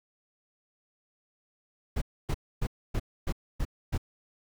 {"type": "noise bursts", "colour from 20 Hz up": "brown", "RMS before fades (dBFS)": -28, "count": 7, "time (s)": [1.96, 3.979], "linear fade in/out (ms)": 10, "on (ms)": 57, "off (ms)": 270, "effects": []}